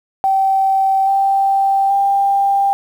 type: tone with pitch steps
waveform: sine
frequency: 774 / 783.4 / 793 Hz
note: G5 / G5 / G5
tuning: -22 / -1 / +20 cents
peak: -11 dBFS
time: 0.24-2.73 s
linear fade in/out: 0 ms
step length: 830 ms
effects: 7-bit